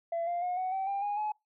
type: tone with pitch steps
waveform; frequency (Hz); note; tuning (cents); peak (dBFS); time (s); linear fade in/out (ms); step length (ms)
sine; 674 / 696.6 / 719.9 / 744 / 768.9 / 794.6 / 821.2 / 848.7; E5 / F5 / F#5 / F#5 / G5 / G5 / G#5 / G#5; +38 / -5 / -48 / +9 / -34 / +23 / -20 / +37; -28; 0.12-1.32; 5; 150
effects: noise-tail reverb RT60 0.2 s tail -26 dB re dry + tanh soft clip ceiling -27 dBFS